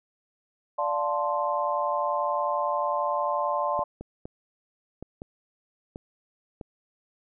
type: chord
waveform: sine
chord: D minor seventh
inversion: none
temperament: equal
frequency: 587.3 / 698.5 / 880 / 1046.5 Hz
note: D5 / F5 / A5 / C6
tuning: 0 / 0 / 0 / 0 cents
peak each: -29 / -32 / -30 / -28 dBFS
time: 0.78-3.84 s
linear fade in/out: 10 ms
type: clicks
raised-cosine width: 2 ms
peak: -24 dBFS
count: 7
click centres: 3.792 / 4.01 / 4.255 / 5.026 / 5.219 / 5.959 / 6.612 s
effects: none